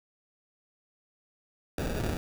pink noise with sample-and-hold, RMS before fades -31 dBFS, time 1.78-2.17 s, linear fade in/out 2 ms, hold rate 1050 Hz, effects none

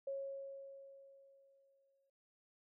sine tone with exponential decay, 548 Hz, C#5, 20 cents flat, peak -38 dBFS, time 0.07-2.1 s, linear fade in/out 5 ms, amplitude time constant 440 ms, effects none

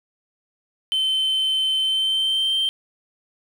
sine tone with pitch glide, 3079 to 3138 Hz, G7 to G7, -32 to +1 cents, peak -16 dBFS, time 0.92-2.69 s, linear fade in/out 0 ms, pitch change +33 cents, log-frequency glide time 1.8-2.57 s, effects tanh soft clip ceiling -17 dBFS + 8-bit

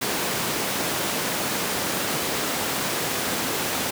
pink high-pass noise, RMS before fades -26 dBFS, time 0.01-3.91 s, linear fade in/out 10 ms, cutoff 190 Hz, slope 12 dB/octave, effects none

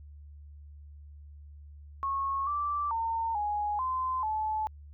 sine tone with pitch steps, 1095 / 1168 / 909 / 832 / 1033 / 865 Hz, C#6 / D6 / A#5 / G#5 / C6 / A5, -22 / -10 / -44 / +3 / -22 / -30 cents, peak -28 dBFS, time 2.03-4.67 s, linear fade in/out 0 ms, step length 440 ms, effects added 73 Hz sine -46 dBFS peak until 4.93 s

